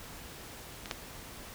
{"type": "clicks", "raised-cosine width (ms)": 0.2, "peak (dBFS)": [-23, -15], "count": 2, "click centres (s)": [0.858, 0.912], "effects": ["pink hiss -47 dBFS RMS until 1.54 s"]}